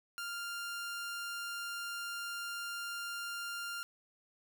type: tone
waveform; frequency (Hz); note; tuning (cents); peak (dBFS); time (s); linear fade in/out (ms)
sawtooth; 1396.9; F6; 0; -35; 0.18-3.83; 0
effects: none